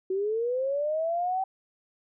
sine linear sweep, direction up, 370 to 772 Hz, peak -25 dBFS, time 0.1-1.44 s, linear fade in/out 5 ms, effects none

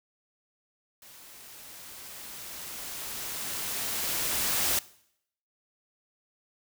white noise with level ramp, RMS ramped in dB -51 to -26 dBFS, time 1.02-4.79 s, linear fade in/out 2 ms, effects noise-tail reverb RT60 0.7 s tail -20 dB re dry

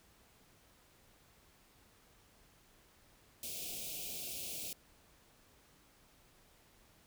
white band-stop noise, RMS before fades -43 dBFS, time 3.43-4.73 s, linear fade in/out 2 ms, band 750 to 2300 Hz, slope 96 dB/octave, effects pink hiss -66 dBFS RMS until 7.06 s

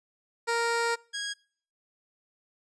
15% pulse tone pair in turn, 466.2 / 1644.6 Hz, A#4 / G#6, 0 / -17 cents, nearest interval octave + minor seventh, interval 2183 cents, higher second, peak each -19 / -25 dBFS, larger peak first, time 0.47-0.96 / 1.13-1.34 s, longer first, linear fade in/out 20 ms, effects noise-tail reverb RT60 0.5 s tail -25 dB re dry + resampled to 22050 Hz

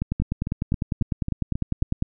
two click trains, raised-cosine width 5 ms, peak -10 / -14 dBFS, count 21 / 7, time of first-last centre 0.02-2.024 / 0.2-1.826 s, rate 9.98 / 3.69 Hz, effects none

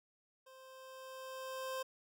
25% pulse tone with level ramp, 523.3 Hz, C5, in tune, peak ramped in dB -53 to -34 dBFS, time 0.46-1.83 s, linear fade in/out 10 ms, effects none

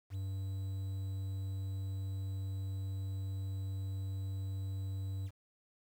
triangle tone with quantisation, 96.4 Hz, G2, 28 cents flat, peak -34 dBFS, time 0.1-5.31 s, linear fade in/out 50 ms, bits 10, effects none

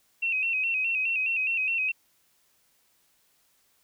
sine tone with vibrato, 2618 Hz, E7, 13 cents flat, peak -24 dBFS, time 0.22-1.92 s, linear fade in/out 10 ms, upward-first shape square, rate 4.8 Hz, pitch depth 61 cents each way, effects white hiss -67 dBFS RMS until 3.83 s

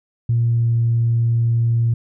sine tone with pitch glide, 117.4 to 116.45 Hz, A#2 to A#2, +13 to -1 cents, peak -13 dBFS, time 0.29-1.94 s, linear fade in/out 5 ms, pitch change -14 cents, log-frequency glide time 0.42-0.71 s, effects tanh soft clip ceiling -9 dBFS

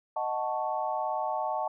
sine chord, D# half-diminished seventh, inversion none, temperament equal, 622.3 / 740 / 880 / 1108.7 Hz, D#5 / F#5 / A5 / C#6, 0 / 0 / 0 / 0 cents, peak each -34 / -33 / -32 / -37 dBFS, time 0.16-1.68 s, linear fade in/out 5 ms, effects none

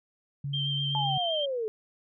sine tone, 140.9 Hz, C#3, 29 cents sharp, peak -30 dBFS, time 0.44-1.18 s, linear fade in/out 5 ms
sine tone with vibrato, 3152 Hz, G7, 9 cents sharp, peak -29 dBFS, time 0.53-1.46 s, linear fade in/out 10 ms, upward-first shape triangle, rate 7.9 Hz, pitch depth 21 cents each way
sine linear sweep, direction down, 877 to 420.6 Hz, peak -28 dBFS, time 0.95-1.68 s, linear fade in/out 0 ms
effects none

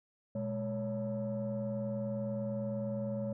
sine tone cluster, 120.4 / 209.4 / 559 Hz, B2 / G#3 / C#5, -44 / +15 / +14 cents, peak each -38 / -35 / -36 dBFS, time 0.35-3.33 s, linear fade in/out 5 ms, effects tanh soft clip ceiling -29 dBFS

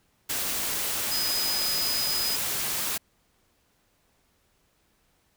sine tone in noise, 5000 Hz, D#8, 8 cents sharp, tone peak -27 dBFS, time 1.11-2.36 s, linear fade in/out 10 ms, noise white, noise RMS -29 dBFS, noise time 0.29-2.98 s, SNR -1 dB, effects pink hiss -68 dBFS RMS until 5.36 s

